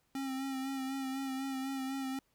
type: tone with vibrato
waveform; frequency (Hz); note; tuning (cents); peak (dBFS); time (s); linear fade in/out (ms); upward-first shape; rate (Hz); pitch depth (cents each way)
square; 267.4; C4; +38; -36; 0.15-2.19; 2; sine; 4; 31
effects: pink hiss -75 dBFS RMS until 2.34 s